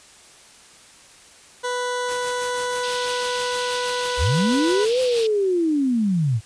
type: tone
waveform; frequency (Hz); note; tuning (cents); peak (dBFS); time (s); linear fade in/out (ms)
20% pulse; 493.9; B4; 0; -18; 1.63-4.86; 20
type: noise with tremolo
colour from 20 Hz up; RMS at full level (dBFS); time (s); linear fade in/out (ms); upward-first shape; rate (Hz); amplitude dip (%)
white; -32; 2.08-5.28; 10; triangle; 6.2; 75
type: band-pass noise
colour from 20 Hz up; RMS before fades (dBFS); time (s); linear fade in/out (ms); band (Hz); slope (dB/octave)
pink; -33; 2.83-5.27; 5; 2600 to 5200; 48
type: linear two-way sweep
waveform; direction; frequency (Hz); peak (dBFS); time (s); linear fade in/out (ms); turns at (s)
sine; up then down; 49.76 to 518 to 100.7; -17; 4.17-6.41; 50; 5
effects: white hiss -48 dBFS RMS until 6.45 s + resampled to 22050 Hz